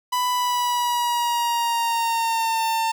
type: tone with pitch glide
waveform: 45% pulse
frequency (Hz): 993 to 900.1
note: B5 to A5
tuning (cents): +9 to +39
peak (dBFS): -20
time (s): 0.12-2.92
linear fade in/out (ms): 10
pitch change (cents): -170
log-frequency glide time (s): 0.3-2.62
effects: none